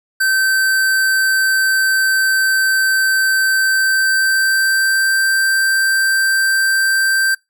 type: tone with pitch glide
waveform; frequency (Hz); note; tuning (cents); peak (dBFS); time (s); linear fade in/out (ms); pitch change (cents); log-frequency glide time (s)
square; 1548 to 1565.1; G6 to G6; -22 to -3; -13; 0.2-7.35; 10; +19; 3.49-5.16
effects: noise-tail reverb RT60 0.2 s tail -24 dB re dry